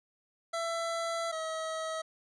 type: tone pair in turn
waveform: 25% pulse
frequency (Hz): 668 / 640.3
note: E5 / D#5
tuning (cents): +23 / +49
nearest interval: minor second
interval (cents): 74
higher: first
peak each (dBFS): -28 / -30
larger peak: first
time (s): 0.53-1.32 / 1.32-2.02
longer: first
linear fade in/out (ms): 10
effects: resampled to 22050 Hz